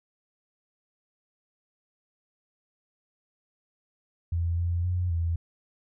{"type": "tone with pitch steps", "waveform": "sine", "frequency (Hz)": [84.8, 86.3, 89.6, 83.9], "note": ["E2", "F2", "F2", "E2"], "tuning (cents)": [50, -20, 45, 31], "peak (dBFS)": -24, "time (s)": [4.32, 5.36], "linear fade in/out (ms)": 5, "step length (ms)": 260, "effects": []}